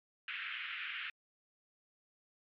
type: band-pass noise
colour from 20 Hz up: white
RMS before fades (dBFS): -42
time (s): 0.28-1.1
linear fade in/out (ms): 2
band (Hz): 1400 to 3000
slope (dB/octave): 48
effects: MP3 64 kbps